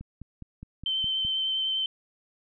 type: click train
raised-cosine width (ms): 5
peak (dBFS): -28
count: 7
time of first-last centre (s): 0.01-1.25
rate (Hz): 4.84
type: tone with vibrato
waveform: sine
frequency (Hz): 3094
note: G7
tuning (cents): -23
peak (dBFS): -25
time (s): 0.86-1.86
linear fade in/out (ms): 2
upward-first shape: triangle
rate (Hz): 10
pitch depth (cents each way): 17
effects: none